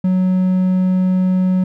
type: tone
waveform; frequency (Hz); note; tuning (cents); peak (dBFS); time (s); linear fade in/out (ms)
triangle; 185; F#3; 0; -10; 0.04-1.64; 5
effects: none